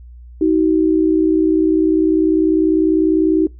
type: tone pair together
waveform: sine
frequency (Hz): 317.4 / 377.5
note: D#4 / F#4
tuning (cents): +35 / +35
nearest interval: minor third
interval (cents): 300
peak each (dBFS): -12 / -16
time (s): 0.41-3.47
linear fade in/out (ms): 5
effects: noise-tail reverb RT60 0.2 s tail -22 dB re dry + added 60 Hz sine -35 dBFS peak until 3.59 s